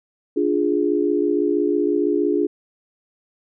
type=chord; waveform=sine; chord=D diminished; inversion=none; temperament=equal; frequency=293.7 / 349.2 / 415.3 Hz; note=D4 / F4 / Ab4; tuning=0 / 0 / 0 cents; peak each=-21 / -21 / -21 dBFS; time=0.36-2.47 s; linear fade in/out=10 ms; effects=none